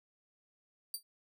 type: tone with exponential decay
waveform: 15% pulse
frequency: 4655 Hz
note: D8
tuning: 16 cents flat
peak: -26 dBFS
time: 0.94-1.03 s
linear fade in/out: 2 ms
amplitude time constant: 18 ms
effects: none